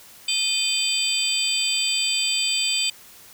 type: tone cluster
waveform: sine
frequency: 2477 / 3085 / 3571 / 4721 / 7830 Hz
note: D#7 / G7 / A7 / D8 / B8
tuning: -8 / -28 / +25 / +8 / -16 cents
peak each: -26 dBFS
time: 0.28-2.9 s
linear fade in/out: 5 ms
effects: tanh soft clip ceiling -12 dBFS + white hiss -47 dBFS RMS until 3.33 s